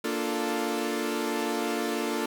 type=chord; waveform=sawtooth; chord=Bb major seventh; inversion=none; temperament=equal; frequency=233.1 / 293.7 / 349.2 / 440 Hz; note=Bb3 / D4 / F4 / A4; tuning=0 / 0 / 0 / 0 cents; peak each=-29 dBFS; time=0.04-2.26 s; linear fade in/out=5 ms; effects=none